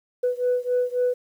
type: beating tone pair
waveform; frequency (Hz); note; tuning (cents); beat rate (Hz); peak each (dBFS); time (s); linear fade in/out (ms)
sine; 493.9 / 497.6; B4 / B4; 0 / +13; 3.7; -22 / -23; 0.23-1.14; 10
effects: tanh soft clip ceiling -15 dBFS + 9-bit